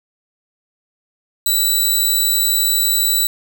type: tone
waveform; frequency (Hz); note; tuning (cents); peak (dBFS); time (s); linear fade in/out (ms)
10% pulse; 3951; B7; 0; -6; 1.46-3.27; 2
effects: none